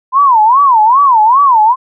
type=tone with vibrato; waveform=sine; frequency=987.8 Hz; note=B5; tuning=in tune; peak=-4 dBFS; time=0.12-1.76 s; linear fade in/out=50 ms; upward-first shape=sine; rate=2.5 Hz; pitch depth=260 cents each way; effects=none